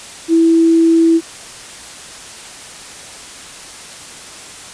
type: tone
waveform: sine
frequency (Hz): 329.6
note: E4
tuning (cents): 0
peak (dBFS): -7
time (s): 0.28-1.21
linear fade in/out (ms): 50
effects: white hiss -33 dBFS RMS until 4.73 s + resampled to 22050 Hz